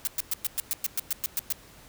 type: noise bursts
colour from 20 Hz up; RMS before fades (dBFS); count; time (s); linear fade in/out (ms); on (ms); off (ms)
blue; -27; 12; 0.05-1.524; 0; 22; 110
effects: pink hiss -52 dBFS RMS until 1.88 s